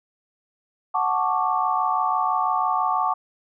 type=chord; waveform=sine; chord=D major seventh; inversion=first; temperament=equal; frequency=740 / 880 / 1108.7 / 1174.7 Hz; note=F#5 / A5 / C#6 / D6; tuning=0 / 0 / 0 / 0 cents; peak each=-25 dBFS; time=0.94-3.14 s; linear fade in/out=10 ms; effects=none